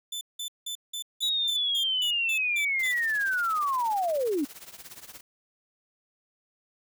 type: tone bursts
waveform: sawtooth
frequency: 3520 Hz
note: A7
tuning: in tune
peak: -29 dBFS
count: 11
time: 0.12-2.921 s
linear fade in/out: 5 ms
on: 91 ms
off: 180 ms
type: linear sweep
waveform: sine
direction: down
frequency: 3864 to 261.6 Hz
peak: -24 dBFS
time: 1.22-4.45 s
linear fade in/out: 10 ms
type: noise with tremolo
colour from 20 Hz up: white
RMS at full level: -42 dBFS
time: 2.79-5.21 s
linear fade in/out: 5 ms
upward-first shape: triangle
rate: 17 Hz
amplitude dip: 90%
effects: none